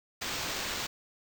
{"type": "noise with sample-and-hold", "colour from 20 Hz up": "white", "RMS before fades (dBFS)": -35, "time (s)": [0.21, 0.87], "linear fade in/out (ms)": 10, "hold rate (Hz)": 11025, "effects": []}